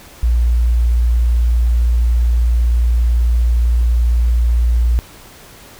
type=tone; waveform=sine; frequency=58.9 Hz; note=A#1; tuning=19 cents sharp; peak=-10 dBFS; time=0.23-4.99 s; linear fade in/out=0 ms; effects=pink hiss -40 dBFS RMS until 5.79 s